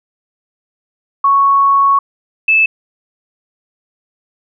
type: tone pair in turn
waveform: sine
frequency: 1108.7 / 2622 Hz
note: C#6 / E7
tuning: 0 / -10 cents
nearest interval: octave + minor third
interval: 1490 cents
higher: second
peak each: -7 dBFS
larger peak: neither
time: 1.24-1.99 / 2.48-2.66 s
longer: first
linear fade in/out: 5 ms
effects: none